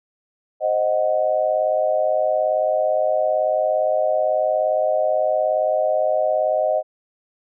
sine chord, C diminished, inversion none, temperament equal, 523.3 / 622.3 / 740 Hz, C5 / Eb5 / Gb5, 0 / 0 / 0 cents, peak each -24 / -18 / -24 dBFS, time 0.6-6.83 s, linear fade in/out 50 ms, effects none

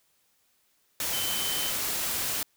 sine tone in noise, 3064 Hz, G7, 40 cents flat, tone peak -33 dBFS, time 1.13-1.7 s, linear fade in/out 2 ms, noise white, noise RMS -30 dBFS, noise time 1-2.43 s, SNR -6 dB, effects white hiss -69 dBFS RMS until 2.56 s

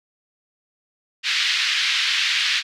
white band-pass noise, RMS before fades -21 dBFS, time 1.23-2.63 s, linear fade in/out 50 ms, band 1700 to 4200 Hz, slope 24 dB/octave, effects none

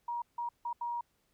sine tone bursts at uneven times, 950 Hz, A#5, 33 cents sharp, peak -33 dBFS, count 4, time 0.08-0.22 / 0.38-0.49 / 0.65-0.73 / 0.81-1.01 s, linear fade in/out 5 ms, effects pink hiss -75 dBFS RMS until 1.33 s

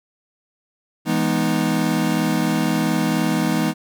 square chord, E major seventh, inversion none, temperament equal, 164.81 / 207.7 / 246.9 / 311.1 Hz, E3 / G#3 / B3 / D#4, 0 / 0 / 0 / 0 cents, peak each -24 dBFS, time 1.05-3.74 s, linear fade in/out 50 ms, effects none

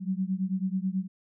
sine beating tone pair, 184.8 / 194 Hz, F#3 / G3, -2 / -18 cents, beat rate 9.2 Hz, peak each -29 / -30 dBFS, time 0-1.08 s, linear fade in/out 50 ms, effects none

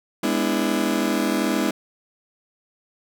35% pulse chord, E dominant seventh, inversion first, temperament just, 206 / 247.2 / 296.7 / 329.6 Hz, G#3 / B3 / D4 / E4, -14 / +2 / +18 / 0 cents, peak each -24 dBFS, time 0.23-1.71 s, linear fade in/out 5 ms, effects none

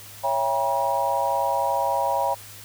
sine chord, C# diminished seventh, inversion none, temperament just, 554.4 / 665.2 / 798.3 / 957.9 Hz, C#5 / E5 / G5 / Bb5, 0 / +16 / +31 / +47 cents, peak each -27 / -28 / -26 / -24 dBFS, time 0.23-2.35 s, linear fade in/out 20 ms, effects added 102 Hz sine -48 dBFS peak until 2.64 s + white hiss -43 dBFS RMS until 2.64 s

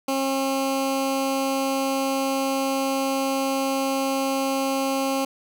15% pulse tone with notch filter, 270 Hz, C#4, 45 cents flat, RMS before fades -24 dBFS, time 0.08-5.25 s, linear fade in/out 5 ms, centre 1700 Hz, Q 1.8, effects none

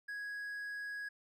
triangle tone, 1661.2 Hz, G#6, in tune, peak -38 dBFS, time 0.08-1.09 s, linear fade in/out 10 ms, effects none

